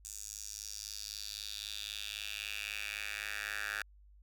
10% pulse tone with high-pass filter sweep, 103.83 Hz, G#2, in tune, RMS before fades -42 dBFS, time 0.05-3.82 s, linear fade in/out 0 ms, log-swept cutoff 7200 to 1600 Hz, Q 3.1, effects added 50 Hz sine -57 dBFS peak until 4.22 s

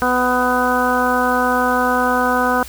harmonic tone, 249.7 Hz, B3, 19 cents sharp, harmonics 1 / 2 / 3 / 4 / 5 / 6, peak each -21 / -21 / -21 / -21 / -21 / -21 dBFS, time 0.02-2.63 s, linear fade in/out 0 ms, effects added 60 Hz sine -36 dBFS peak until 2.68 s + white hiss -37 dBFS RMS until 2.68 s

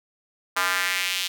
square tone with high-pass filter sweep, 92.5 Hz, F#2, in tune, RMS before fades -25 dBFS, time 0.56-1.28 s, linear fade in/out 10 ms, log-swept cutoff 1200 to 3300 Hz, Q 2, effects none

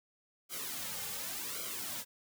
white noise with flanger, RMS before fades -40 dBFS, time 0.49-2.05 s, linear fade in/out 50 ms, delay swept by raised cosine 1.1 to 3.1 ms, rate 0.89 Hz, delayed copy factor -0.85, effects none

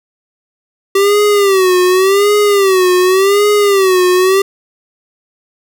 square tone with vibrato, 388.1 Hz, G4, 17 cents flat, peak -8 dBFS, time 0.95-4.42 s, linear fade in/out 5 ms, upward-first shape sine, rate 0.88 Hz, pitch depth 120 cents each way, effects none

